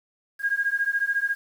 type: beating tone pair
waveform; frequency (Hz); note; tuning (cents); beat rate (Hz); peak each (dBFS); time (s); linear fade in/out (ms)
sine; 1622 / 1636; G#6 / G#6; -41 / -26; 14; -25; 0.39-1.36; 50
effects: 8-bit